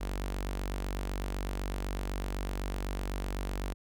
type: tone with notch filter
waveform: sawtooth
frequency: 47.95 Hz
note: G1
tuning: 37 cents flat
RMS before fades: -35 dBFS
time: 0-3.74 s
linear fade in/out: 20 ms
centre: 120 Hz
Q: 1
effects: none